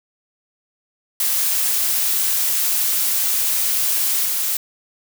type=noise with level steps; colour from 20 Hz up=blue; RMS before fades=-19 / -21 dBFS; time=1.2-4.57 s; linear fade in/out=2 ms; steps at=4.25 s; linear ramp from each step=10 ms; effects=none